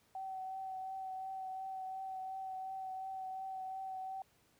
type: tone with vibrato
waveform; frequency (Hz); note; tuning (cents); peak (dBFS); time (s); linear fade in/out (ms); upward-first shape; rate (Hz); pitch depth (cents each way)
sine; 761; F#5; +48; -40; 0.15-4.22; 2; triangle; 2.8; 19
effects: pink hiss -71 dBFS RMS until 4.59 s + high-pass 60 Hz 12 dB/octave